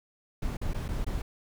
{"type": "noise with dropouts", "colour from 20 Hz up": "brown", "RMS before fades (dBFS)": -31, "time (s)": [0.42, 1.22], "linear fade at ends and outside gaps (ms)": 5, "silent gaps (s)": [[0.57, 0.614], [0.735, 0.743], [0.882, 0.887], [1.046, 1.065]], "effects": []}